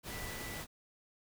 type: tone in noise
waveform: sine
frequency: 1975.5 Hz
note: B6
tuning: in tune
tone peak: -47 dBFS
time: 0.08-0.64 s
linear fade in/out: 50 ms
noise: pink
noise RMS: -43 dBFS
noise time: 0.03-0.67 s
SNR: -7 dB
effects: none